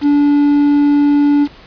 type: tone with quantisation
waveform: triangle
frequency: 289.2 Hz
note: D4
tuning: 27 cents flat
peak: -6 dBFS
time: 0.01-1.48 s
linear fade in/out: 50 ms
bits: 5
effects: pink hiss -40 dBFS RMS until 1.66 s + resampled to 11025 Hz